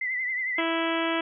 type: tone with vibrato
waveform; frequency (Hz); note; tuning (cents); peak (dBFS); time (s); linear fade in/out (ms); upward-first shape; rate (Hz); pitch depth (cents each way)
sine; 2023; B6; +41; -26; 0.01-0.61; 5; triangle; 11; 70
type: harmonic tone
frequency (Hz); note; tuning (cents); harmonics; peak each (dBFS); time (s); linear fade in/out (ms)
329.6; E4; 0; 1 / 2 / 3 / 4 / 5 / 6 / 7 / 8 / 9 / 10; -28 / -31 / -33 / -34 / -35 / -36 / -36 / -37 / -38 / -38; 0.58-1.21; 5
effects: none